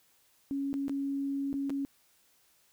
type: tone with dropouts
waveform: sine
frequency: 277.2 Hz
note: C#4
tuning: in tune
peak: -30 dBFS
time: 0.51-1.85 s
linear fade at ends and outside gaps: 0 ms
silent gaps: 0.73-0.74 / 0.882-0.895 / 1.529-1.54 / 1.696-1.703 s
effects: white hiss -67 dBFS RMS until 2.72 s